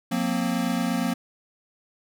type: chord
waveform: square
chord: F suspended fourth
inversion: none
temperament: equal with one note detuned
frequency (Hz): 178.9 / 233.1 / 261.6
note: F3 / Bb3 / C4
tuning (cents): +42 / 0 / 0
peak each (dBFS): -29 / -27 / -29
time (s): 0.11-1.14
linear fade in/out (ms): 10
effects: none